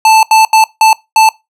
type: tone bursts at uneven times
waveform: square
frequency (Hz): 880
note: A5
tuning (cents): 0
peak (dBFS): -4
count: 5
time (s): 0.05-0.23 / 0.31-0.45 / 0.53-0.64 / 0.81-0.93 / 1.16-1.29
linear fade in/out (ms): 2
effects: noise-tail reverb RT60 0.2 s tail -21 dB re dry + low-pass 12000 Hz 12 dB/octave